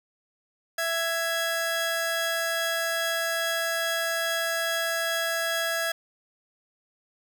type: tone pair together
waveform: sawtooth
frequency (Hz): 664 / 1661.2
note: E5 / G#6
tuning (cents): +12 / 0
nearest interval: octave + major third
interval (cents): 1588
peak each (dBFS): -25 / -24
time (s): 0.78-5.92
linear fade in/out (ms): 5
effects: none